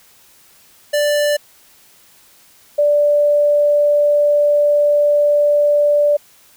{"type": "tone pair in turn", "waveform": ["square", "sine"], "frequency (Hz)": [588, 585.9], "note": ["D5", "D5"], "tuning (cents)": [2, -4], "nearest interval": "unison", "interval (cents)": 6, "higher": "first", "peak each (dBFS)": [-14, -10], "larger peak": "second", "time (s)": [[0.93, 1.37], [2.78, 6.17]], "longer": "second", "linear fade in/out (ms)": 10, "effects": ["white hiss -49 dBFS RMS until 6.56 s"]}